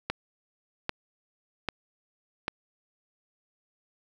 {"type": "click train", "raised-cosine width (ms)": 0.3, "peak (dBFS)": -12, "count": 4, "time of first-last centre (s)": [0.1, 2.481], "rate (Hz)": 1.26, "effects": ["9-bit"]}